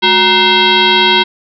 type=tone with frequency modulation; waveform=sine; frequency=2093 Hz; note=C7; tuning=in tune; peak=-6 dBFS; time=0.02-1.24 s; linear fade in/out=20 ms; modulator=576 Hz; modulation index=3.2; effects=none